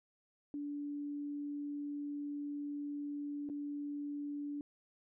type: tone with dropouts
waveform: sine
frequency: 289.6 Hz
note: D4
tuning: 24 cents flat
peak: -38 dBFS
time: 0.54-4.61 s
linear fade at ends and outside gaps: 1 ms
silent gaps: 3.49-3.498 s
effects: none